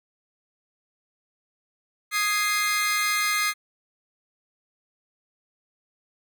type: chord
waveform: sawtooth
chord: Ab major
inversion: second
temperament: equal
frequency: 1244.5 / 1661.2 / 2093 Hz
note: Eb6 / Ab6 / C7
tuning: 0 / 0 / 0 cents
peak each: -23 / -27 / -21 dBFS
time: 2.11-3.54 s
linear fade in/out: 50 ms
effects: none